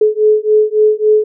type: beating tone pair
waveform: sine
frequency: 426 / 429.6 Hz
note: G#4 / A4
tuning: +44 / -41 cents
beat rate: 3.6 Hz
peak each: -11 dBFS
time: 0.01-1.24 s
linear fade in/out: 5 ms
effects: none